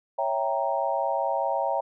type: chord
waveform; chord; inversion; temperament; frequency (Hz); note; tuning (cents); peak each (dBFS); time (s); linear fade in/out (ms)
sine; C# diminished seventh; none; equal; 554.4 / 659.3 / 784 / 932.3; C#5 / E5 / G5 / Bb5; 0 / 0 / 0 / 0; -29; 0.18-1.81; 10
effects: none